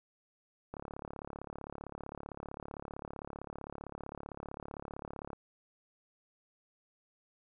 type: click train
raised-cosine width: 1 ms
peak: -28 dBFS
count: 164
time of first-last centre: 0.74-5.332 s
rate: 35.5 Hz
effects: none